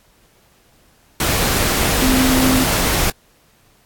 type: tone in noise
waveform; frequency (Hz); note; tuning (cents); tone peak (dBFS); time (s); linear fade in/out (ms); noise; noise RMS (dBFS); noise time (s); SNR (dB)
sine; 259.3; C4; -15; -14; 2.02-2.64; 2; pink; -17; 1.2-3.1; 0
effects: pink hiss -55 dBFS RMS until 3.85 s + AAC 64 kbps